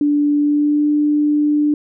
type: tone with pitch glide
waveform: sine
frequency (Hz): 292.2 to 296.6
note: D4 to D4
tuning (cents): -9 to +17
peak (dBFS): -12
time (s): 0.01-1.74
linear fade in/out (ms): 2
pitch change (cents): +26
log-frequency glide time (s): 0.37-0.87
effects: none